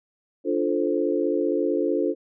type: chord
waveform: sine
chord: D minor seventh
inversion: none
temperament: equal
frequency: 293.7 / 349.2 / 440 / 523.3 Hz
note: D4 / F4 / A4 / C5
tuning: 0 / 0 / 0 / 0 cents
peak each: -26 / -25 / -26 / -28 dBFS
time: 0.44-2.15 s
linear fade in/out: 50 ms
effects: none